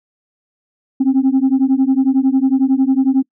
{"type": "beating tone pair", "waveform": "sine", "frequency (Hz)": [260.7, 271.7], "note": ["C4", "C#4"], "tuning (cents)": [-6, -35], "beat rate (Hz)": 11, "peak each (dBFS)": -12, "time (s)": [1, 3.23], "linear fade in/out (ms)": 10, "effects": ["noise-tail reverb RT60 0.1 s tail -24 dB re dry", "tanh soft clip ceiling -7 dBFS"]}